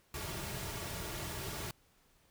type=noise with comb filter; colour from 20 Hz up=pink; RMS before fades=-41 dBFS; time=0.14-1.71 s; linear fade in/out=2 ms; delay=3.9 ms; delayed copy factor=-0.55; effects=pink hiss -69 dBFS RMS until 2.3 s